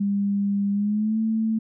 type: tone with pitch glide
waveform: sine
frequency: 200.7 to 221.4 Hz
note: G3 to A3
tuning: +41 to +11 cents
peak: -20 dBFS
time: 0-1.59 s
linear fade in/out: 10 ms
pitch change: +170 cents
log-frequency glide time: 0.72-1.19 s
effects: none